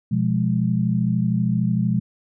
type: chord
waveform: sine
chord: F diminished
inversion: second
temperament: equal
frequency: 123.47 / 174.61 / 207.7 Hz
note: Cb3 / F3 / Ab3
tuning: 0 / 0 / 0 cents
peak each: -22 dBFS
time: 0.11-2 s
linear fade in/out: 10 ms
effects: none